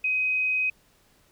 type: tone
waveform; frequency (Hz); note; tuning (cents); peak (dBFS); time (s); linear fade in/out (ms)
sine; 2519; D#7; +21; -22; 0.04-0.7; 5
effects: pink hiss -62 dBFS RMS until 1.31 s